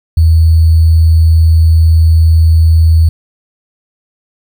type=tone with sample-and-hold; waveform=sine; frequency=81.1 Hz; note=E2; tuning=28 cents flat; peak=-3 dBFS; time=0.17-3.09 s; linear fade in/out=5 ms; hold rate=4410 Hz; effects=none